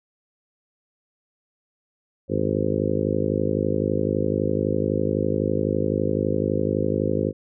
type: harmonic tone with a mistuned harmonic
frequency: 51.91 Hz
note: G#1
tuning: in tune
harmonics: 2 / 3 / 4 / 5 / 6 / 7 / 8 / 9 / 10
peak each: -29 / -29 / -29 / -29 / -29 / -29 / -29 / -29 / -29 dBFS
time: 2.28-7.33 s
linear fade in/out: 50 ms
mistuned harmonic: 2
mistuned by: -140 cents
effects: none